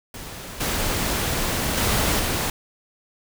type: noise with level steps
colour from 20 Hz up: pink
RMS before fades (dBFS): -36 / -24 / -21 / -24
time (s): 0.14-2.5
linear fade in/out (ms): 2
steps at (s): 0.6 / 1.77 / 2.19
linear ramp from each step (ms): 10
effects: none